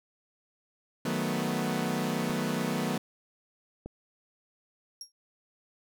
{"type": "chord", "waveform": "sawtooth", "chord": "B dominant seventh", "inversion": "first", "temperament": "equal", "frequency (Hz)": [155.56, 185, 220, 246.9], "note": ["D#3", "F#3", "A3", "B3"], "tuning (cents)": [0, 0, 0, 0], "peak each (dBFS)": [-31, -30, -30, -29], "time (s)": [1.05, 2.98], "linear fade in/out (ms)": 5}
{"type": "clicks", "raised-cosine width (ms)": 2, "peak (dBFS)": [-30, -26], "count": 2, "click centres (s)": [2.298, 3.86]}
{"type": "tone with exponential decay", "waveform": "35% pulse", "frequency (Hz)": 5588, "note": "F8", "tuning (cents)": 0, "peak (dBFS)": -33, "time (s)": [5.01, 5.12], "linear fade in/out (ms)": 2, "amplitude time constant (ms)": 22}
{"effects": []}